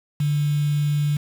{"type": "tone with quantisation", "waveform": "sine", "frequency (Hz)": 146.83, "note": "D3", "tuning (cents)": 0, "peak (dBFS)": -18, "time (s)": [0.2, 1.17], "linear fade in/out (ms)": 5, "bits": 6, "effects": []}